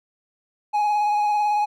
triangle tone with vibrato, 835 Hz, G#5, 9 cents sharp, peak -16 dBFS, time 0.73-1.66 s, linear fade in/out 20 ms, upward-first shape sine, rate 18 Hz, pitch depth 22 cents each way, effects none

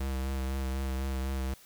square tone with vibrato, 66.4 Hz, C2, 26 cents sharp, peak -31 dBFS, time 0-1.54 s, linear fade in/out 5 ms, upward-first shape sine, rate 4 Hz, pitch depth 26 cents each way, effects white hiss -56 dBFS RMS until 1.65 s

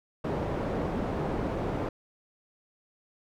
white low-pass noise, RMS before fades -31 dBFS, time 0.24-1.89 s, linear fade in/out 5 ms, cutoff 540 Hz, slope 12 dB/octave, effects none

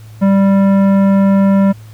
triangle tone with tanh clipping, 196 Hz, G3, in tune, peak -9 dBFS, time 0.21-1.73 s, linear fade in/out 20 ms, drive 18 dB, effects added 109 Hz sine -32 dBFS peak until 1.93 s + pink hiss -46 dBFS RMS until 1.93 s

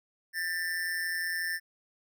square tone with amplitude modulation, 1783 Hz, A6, 22 cents sharp, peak -28 dBFS, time 0.33-1.6 s, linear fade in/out 50 ms, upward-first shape sine, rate 171 Hz, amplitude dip 65%, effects none

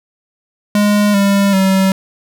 square tone with pitch steps, 206.8 / 198.95 / 191.4 Hz, G#3 / G3 / G3, -7 / +26 / -41 cents, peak -10 dBFS, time 0.75-1.92 s, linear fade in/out 2 ms, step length 390 ms, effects none

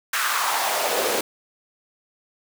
pink noise with high-pass filter sweep, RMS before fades -23 dBFS, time 0.13-1.21 s, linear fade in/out 5 ms, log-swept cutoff 1500 to 380 Hz, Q 2.7, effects none

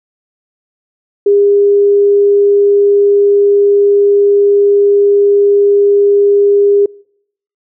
sine tone, 404.7 Hz, G#4, 45 cents flat, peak -5 dBFS, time 1.26-6.86 s, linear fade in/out 5 ms, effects noise-tail reverb RT60 0.7 s tail -26 dB re dry

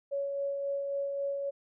sine tone with tremolo, 559 Hz, C#5, 14 cents sharp, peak -29 dBFS, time 0.11-1.51 s, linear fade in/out 20 ms, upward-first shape sine, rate 3.7 Hz, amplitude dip 30%, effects none

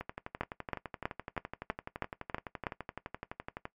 two click trains, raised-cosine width 0.5 ms, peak -23 / -16 dBFS, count 44 / 8, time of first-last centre 0.01-3.654 / 0.41-2.668 s, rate 11.8 / 3.1 Hz, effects noise-tail reverb RT60 0.1 s tail -17 dB re dry + MP3 96 kbps

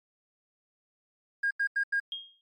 triangle tone bursts, 1623 Hz, G#6, 40 cents flat, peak -21 dBFS, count 4, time 1.43-2.001 s, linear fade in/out 10 ms, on 79 ms, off 85 ms
sine tone with exponential decay, 3244 Hz, G#7, 41 cents flat, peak -30 dBFS, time 2.12-2.41 s, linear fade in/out 1 ms, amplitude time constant 62 ms
effects tanh soft clip ceiling -22 dBFS + MP3 48 kbps

